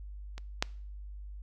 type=clicks; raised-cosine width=0.2 ms; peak=-26 / -9 dBFS; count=2; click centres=0.38 / 0.625 s; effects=noise-tail reverb RT60 0.5 s tail -24 dB re dry + added 50 Hz sine -41 dBFS peak until 1.42 s